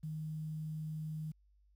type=tone with quantisation; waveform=sine; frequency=155.56 Hz; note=D#3; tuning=in tune; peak=-38 dBFS; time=0.03-1.32 s; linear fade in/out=10 ms; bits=11; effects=added 50 Hz sine -65 dBFS peak until 1.75 s